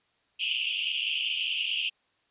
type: band-pass noise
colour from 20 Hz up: pink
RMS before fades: -30 dBFS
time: 0.39-1.9 s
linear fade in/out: 20 ms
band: 2600 to 3200 Hz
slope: 96 dB/octave
effects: white hiss -70 dBFS RMS until 2.3 s + resampled to 8000 Hz